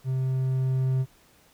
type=tone with level ramp; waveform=triangle; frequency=130.81 Hz; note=C3; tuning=in tune; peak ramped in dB=-22 to -19 dBFS; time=0.04-1.06 s; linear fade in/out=50 ms; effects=pink hiss -59 dBFS RMS until 1.53 s